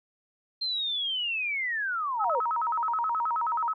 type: linear sweep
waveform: sine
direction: down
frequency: 4186 to 456.9 Hz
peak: -27 dBFS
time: 0.61-2.4 s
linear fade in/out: 10 ms
type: tone with vibrato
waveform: sine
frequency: 1100 Hz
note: C#6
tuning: 14 cents flat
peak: -25 dBFS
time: 2.19-3.74 s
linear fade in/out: 20 ms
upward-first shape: square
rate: 9.4 Hz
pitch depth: 270 cents each way
effects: none